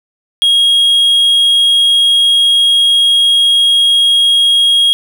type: tone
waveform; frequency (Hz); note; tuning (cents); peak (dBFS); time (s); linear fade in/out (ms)
triangle; 3277; G#7; -24; -5; 0.42-4.93; 0
effects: none